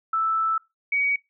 sine tone pair in turn, 1318.5 / 2257 Hz, E6 / C#7, 0 / +31 cents, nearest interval major sixth, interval 931 cents, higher second, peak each -20 dBFS, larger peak neither, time 0.13-0.58 / 0.92-1.16 s, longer first, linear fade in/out 5 ms, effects noise-tail reverb RT60 0.2 s tail -22 dB re dry

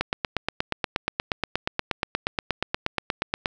click train, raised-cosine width 0.3 ms, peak -7 dBFS, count 30, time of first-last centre 0.01-3.458 s, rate 8.41 Hz, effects none

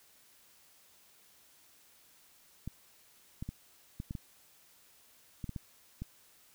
clicks, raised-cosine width 5 ms, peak -26 dBFS, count 10, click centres 2.676 / 3.425 / 3.49 / 4.001 / 4.109 / 4.152 / 5.442 / 5.493 / 5.562 / 6.02 s, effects white hiss -63 dBFS RMS until 6.54 s

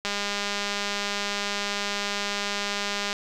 click train, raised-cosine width 0.2 ms, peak -11 dBFS, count 626, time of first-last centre 0.05-3.129 s, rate 203 Hz, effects none

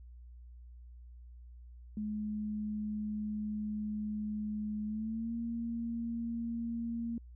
sine tone with pitch glide, 211.8 to 232.3 Hz, G#3 to A#3, +34 to -6 cents, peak -34 dBFS, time 1.97-7.18 s, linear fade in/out 2 ms, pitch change +160 cents, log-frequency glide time 4.86-5.34 s, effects added 60 Hz sine -49 dBFS peak until 7.35 s

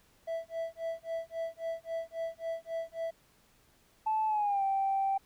triangle tone with tremolo, 659.3 Hz, E5, in tune, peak -29 dBFS, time 0.27-3.11 s, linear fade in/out 10 ms, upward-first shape sine, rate 3.7 Hz, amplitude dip 100%
sine tone with pitch glide, 871 to 780.5 Hz, A5 to G5, -18 to -8 cents, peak -26 dBFS, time 4.06-5.18 s, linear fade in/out 10 ms, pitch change -190 cents, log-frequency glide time 4.27-4.63 s
effects tanh soft clip ceiling -22 dBFS + pink hiss -66 dBFS RMS until 5.25 s

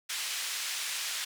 pink band-pass noise, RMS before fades -35 dBFS, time 0.09-1.25 s, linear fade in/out 10 ms, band 2200 to 10000 Hz, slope 12 dB/octave, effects none

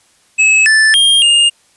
square tone with pitch steps, 2585 / 1755 / 3217 / 2825 Hz, E7 / A6 / G7 / F7, -34 / -5 / +44 / +19 cents, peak -7 dBFS, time 0.38-1.5 s, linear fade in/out 20 ms, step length 280 ms, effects white hiss -52 dBFS RMS until 1.76 s + resampled to 24000 Hz

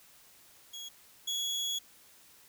30% pulse tone pair in turn, 3322 / 3355 Hz, G#7 / G#7, 0 / +17 cents, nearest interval unison, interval 17 cents, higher second, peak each -38 / -29 dBFS, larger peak second, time 0.73-0.89 / 1.27-1.79 s, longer second, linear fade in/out 10 ms, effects white hiss -59 dBFS RMS until 2.48 s

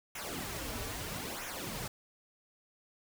pink noise with flanger, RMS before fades -40 dBFS, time 0.15-1.88 s, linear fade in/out 5 ms, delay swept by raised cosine 0.22 to 5.72 ms, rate 0.77 Hz, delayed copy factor -0.75, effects none

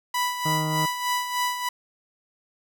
sawtooth tone with tremolo, 987.8 Hz, B5, in tune, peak -18 dBFS, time 0.14-1.69 s, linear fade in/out 5 ms, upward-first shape sine, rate 3.3 Hz, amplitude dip 60%
harmonic tone, 155.56 Hz, D#3, in tune, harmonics 1 / 2 / 3 / 4 / 5 / 6 / 7 / 8 / 9, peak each -26 / -33 / -39 / -36 / -41 / -44 / -44 / -42 / -48 dBFS, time 0.45-0.86 s, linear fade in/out 10 ms
effects none

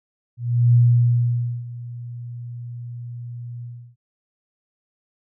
sine tone with ADSR envelope, 120 Hz, B2, 49 cents flat, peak -10 dBFS, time 0.37-3.96 s, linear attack 370 ms, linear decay 900 ms, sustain -20 dB, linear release 330 ms, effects none

